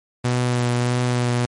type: tone with vibrato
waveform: sawtooth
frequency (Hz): 122.7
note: B2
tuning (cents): -11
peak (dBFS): -14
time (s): 0.24-1.46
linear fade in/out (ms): 10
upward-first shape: triangle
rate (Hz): 1.6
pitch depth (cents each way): 20
effects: MP3 48 kbps